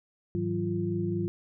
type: tone cluster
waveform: sine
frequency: 105.1 / 160.9 / 185.4 / 345.9 Hz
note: G#2 / E3 / F#3 / F4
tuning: +21 / -42 / +4 / -17 cents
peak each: -33 / -35 / -32 / -31 dBFS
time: 0.35-1.28 s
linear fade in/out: 0 ms
effects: none